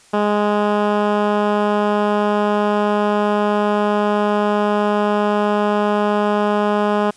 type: tone with low-pass filter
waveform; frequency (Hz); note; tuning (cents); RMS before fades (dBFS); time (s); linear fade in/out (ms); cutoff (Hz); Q
10% pulse; 207.7; G#3; 0; -17; 0.13-7.11; 10; 1900; 0.53
effects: white hiss -49 dBFS RMS until 7.16 s + resampled to 22050 Hz

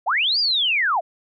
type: linear two-way sweep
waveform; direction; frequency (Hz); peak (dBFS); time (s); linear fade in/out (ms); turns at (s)
sine; up then down; 586 to 4945 to 586; -17; 0.06-1.01; 20; 0.39
effects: none

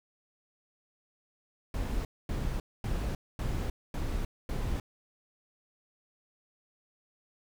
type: noise bursts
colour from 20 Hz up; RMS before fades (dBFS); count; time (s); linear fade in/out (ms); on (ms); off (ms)
brown; -32; 6; 1.74-4.8; 2; 310; 240
effects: none

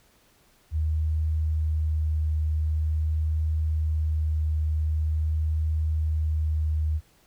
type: tone with vibrato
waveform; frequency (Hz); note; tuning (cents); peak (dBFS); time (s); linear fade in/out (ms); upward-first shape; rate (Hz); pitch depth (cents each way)
sine; 77.8; D#2; 0; -22; 0.71-7.01; 50; triangle; 0.45; 11
effects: pink hiss -61 dBFS RMS until 7.26 s

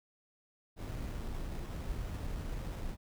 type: noise with sample-and-hold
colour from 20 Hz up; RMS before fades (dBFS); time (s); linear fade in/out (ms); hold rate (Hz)
brown; -39; 0.76-2.97; 50; 4410
effects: none

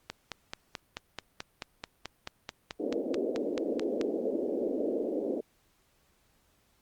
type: click train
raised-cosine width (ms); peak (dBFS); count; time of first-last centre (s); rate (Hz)
0.2; -18; 19; 0.1-4.013; 4.6
type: band-pass noise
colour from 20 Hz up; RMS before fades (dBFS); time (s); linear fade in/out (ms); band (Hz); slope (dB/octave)
white; -32; 2.79-5.41; 10; 240 to 550; 48
effects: pink hiss -69 dBFS RMS until 6.81 s + Opus 48 kbps

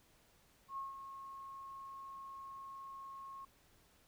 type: tone with ADSR envelope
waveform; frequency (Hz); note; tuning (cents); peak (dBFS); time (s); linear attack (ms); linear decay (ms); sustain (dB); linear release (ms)
sine; 1086; C#6; -36; -39; 0.68-3.45; 93; 160; -8; 5
effects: pink hiss -69 dBFS RMS until 4.07 s

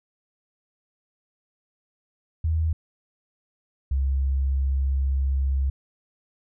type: tone pair in turn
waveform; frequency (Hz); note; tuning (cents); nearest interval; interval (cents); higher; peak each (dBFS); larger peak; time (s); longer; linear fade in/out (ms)
sine; 80 / 67.49; D#2 / C#2; +49 / -46; minor third; 295; first; -20; neither; 2.44-2.73 / 3.91-5.7; second; 5
effects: none

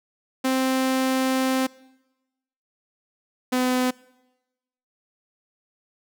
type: tone pair in turn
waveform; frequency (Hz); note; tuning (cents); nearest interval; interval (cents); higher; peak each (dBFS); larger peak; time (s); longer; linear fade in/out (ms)
sawtooth; 261.6 / 253; C4 / B3; 0 / +42; minor second; 58; first; -16 / -16; neither; 0.44-1.67 / 3.52-3.91; first; 10
effects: noise-tail reverb RT60 1.0 s tail -23 dB re dry

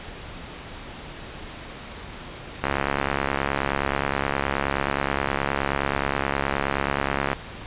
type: click train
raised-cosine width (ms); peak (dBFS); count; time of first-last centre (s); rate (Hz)
0.5; -7; 327; 2.64-7.331; 69.5
effects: pink hiss -38 dBFS RMS until 7.66 s + resampled to 8000 Hz

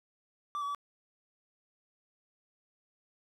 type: tone with pitch steps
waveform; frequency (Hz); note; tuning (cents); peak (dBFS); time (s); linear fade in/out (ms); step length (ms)
triangle; 1171 / 1137 / 1149; D6 / C#6 / D6; -5 / +44 / -38; -31; 0.55-0.748; 0; 66
effects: none

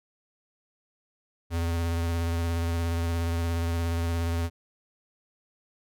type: tone with vibrato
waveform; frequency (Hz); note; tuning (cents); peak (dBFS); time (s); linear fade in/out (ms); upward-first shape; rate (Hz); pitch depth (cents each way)
square; 84.1; E2; +35; -26; 1.5-4.5; 50; sine; 17; 22
effects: none

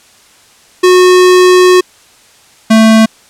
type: tone pair in turn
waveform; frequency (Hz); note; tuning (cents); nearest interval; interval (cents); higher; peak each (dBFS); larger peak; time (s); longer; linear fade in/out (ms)
square; 364.9 / 221.4; F#4 / A3; -24 / +11; major sixth; 865; first; -3; neither; 0.83-1.81 / 2.7-3.06; first; 10
effects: white hiss -43 dBFS RMS until 3.29 s + low-pass 9000 Hz 12 dB/octave

